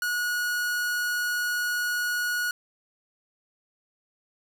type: tone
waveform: 45% pulse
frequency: 1455 Hz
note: F#6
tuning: 29 cents flat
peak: -25 dBFS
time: 0.02-2.51 s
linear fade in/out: 2 ms
effects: none